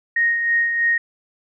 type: tone with tremolo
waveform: sine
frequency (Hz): 1864.7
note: A#6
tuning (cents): 0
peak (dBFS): -14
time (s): 0.16-0.98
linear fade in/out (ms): 5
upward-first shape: sine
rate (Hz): 3.1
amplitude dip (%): 45
effects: none